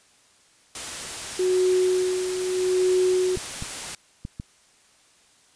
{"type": "noise", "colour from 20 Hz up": "white", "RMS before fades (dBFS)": -33, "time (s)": [0.75, 3.95], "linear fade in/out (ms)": 2}
{"type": "tone with tremolo", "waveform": "sine", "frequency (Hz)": 368.4, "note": "F#4", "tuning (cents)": -7, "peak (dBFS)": -17, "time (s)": [1.39, 3.36], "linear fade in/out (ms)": 5, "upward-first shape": "sine", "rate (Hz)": 0.79, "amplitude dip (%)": 60}
{"type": "clicks", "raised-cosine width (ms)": 5, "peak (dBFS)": -20, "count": 4, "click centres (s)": [3.373, 3.624, 4.251, 4.399]}
{"effects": ["white hiss -58 dBFS RMS until 5.55 s", "resampled to 22050 Hz"]}